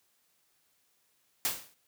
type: noise with exponential decay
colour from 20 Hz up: white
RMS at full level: -27 dBFS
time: 1.45-1.74 s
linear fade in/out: 0 ms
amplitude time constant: 63 ms
effects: white hiss -72 dBFS RMS until 1.87 s + high-pass 60 Hz 12 dB/octave